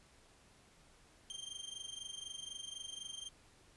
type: tone with amplitude modulation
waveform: sawtooth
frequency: 3166 Hz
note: G7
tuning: 17 cents sharp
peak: -38 dBFS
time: 1.3-3.29 s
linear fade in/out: 0 ms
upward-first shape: sine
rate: 24 Hz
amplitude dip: 80%
effects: pink hiss -65 dBFS RMS until 3.76 s + resampled to 24000 Hz